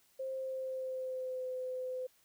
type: tone with pitch glide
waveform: sine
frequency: 528 to 510.3 Hz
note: C5 to C5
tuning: +16 to -43 cents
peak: -36 dBFS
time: 0.19-2.07 s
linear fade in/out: 10 ms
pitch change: -59 cents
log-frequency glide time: 0.3-1.47 s
effects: white hiss -69 dBFS RMS until 2.24 s

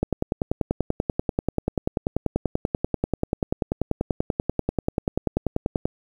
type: click train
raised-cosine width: 2 ms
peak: -8 dBFS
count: 61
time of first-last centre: 0.03-5.855 s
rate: 10.3 Hz
effects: 8-bit

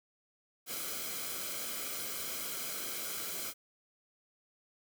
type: noise with comb filter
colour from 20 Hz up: white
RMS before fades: -39 dBFS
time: 0.66-3.54 s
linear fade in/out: 50 ms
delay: 1.1 ms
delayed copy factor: -0.65
effects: none

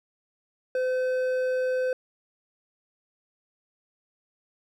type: tone with hard clipping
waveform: triangle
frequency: 511 Hz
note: C5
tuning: 41 cents flat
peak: -25 dBFS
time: 0.75-1.93 s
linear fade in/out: 2 ms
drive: 10 dB
effects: none

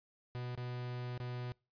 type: tone with dropouts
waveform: 45% pulse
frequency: 123.47 Hz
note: B2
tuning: in tune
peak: -39 dBFS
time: 0.35-1.52 s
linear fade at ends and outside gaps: 0 ms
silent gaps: 0.552-0.576 / 1.177-1.201 s
effects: noise-tail reverb RT60 0.3 s tail -26 dB re dry + resampled to 11025 Hz

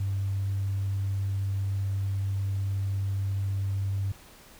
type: tone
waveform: sine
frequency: 98 Hz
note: G2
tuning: in tune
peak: -25 dBFS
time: 0-4.12 s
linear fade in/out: 5 ms
effects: tanh soft clip ceiling -21 dBFS + pink hiss -52 dBFS RMS until 4.59 s

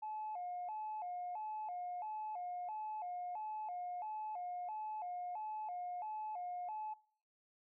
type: tone with vibrato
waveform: sine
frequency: 784 Hz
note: G5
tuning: in tune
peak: -40 dBFS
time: 0.02-6.94 s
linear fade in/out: 10 ms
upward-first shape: square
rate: 1.5 Hz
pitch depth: 160 cents each way
effects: noise-tail reverb RT60 0.6 s tail -23 dB re dry + tanh soft clip ceiling -36 dBFS

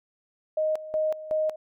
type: tone with tremolo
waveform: sine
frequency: 622.3 Hz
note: D#5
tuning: in tune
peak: -22 dBFS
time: 0.57-1.56 s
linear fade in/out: 5 ms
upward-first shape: square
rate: 2.7 Hz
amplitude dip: 80%
effects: none

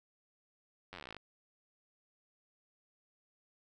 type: slowing click train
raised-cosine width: 0.3 ms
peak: -30 dBFS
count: 17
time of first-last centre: 0.93-1.167 s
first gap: 10 ms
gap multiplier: 1.05
effects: none

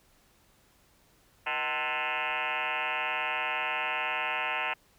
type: tone with frequency modulation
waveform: sine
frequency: 1748 Hz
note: A6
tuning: 12 cents flat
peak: -28 dBFS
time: 1.46-4.74 s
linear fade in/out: 10 ms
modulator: 141 Hz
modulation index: 7.5
effects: pink hiss -64 dBFS RMS until 4.98 s

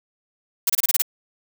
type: noise bursts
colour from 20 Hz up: blue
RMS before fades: -18 dBFS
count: 7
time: 0.67-1.021 s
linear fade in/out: 5 ms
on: 27 ms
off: 27 ms
effects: none

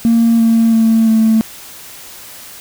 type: tone with pitch steps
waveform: triangle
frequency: 230.3 / 227.4 / 224.5 / 221.7 Hz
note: A#3 / A#3 / A3 / A3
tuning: -21 / -43 / +35 / +13 cents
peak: -4 dBFS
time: 0.05-1.41 s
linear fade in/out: 0 ms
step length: 340 ms
effects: tanh soft clip ceiling -4 dBFS + white hiss -34 dBFS RMS until 2.6 s

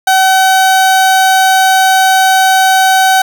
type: tone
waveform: 30% pulse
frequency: 760 Hz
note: F#5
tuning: 46 cents sharp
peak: -3 dBFS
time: 0.07-3.22 s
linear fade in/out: 5 ms
effects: none

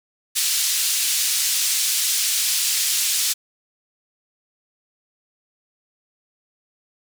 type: band-pass noise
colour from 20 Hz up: white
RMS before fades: -21 dBFS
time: 0.35-3.34 s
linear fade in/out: 20 ms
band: 3200 to 9700 Hz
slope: 12 dB/octave
effects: none

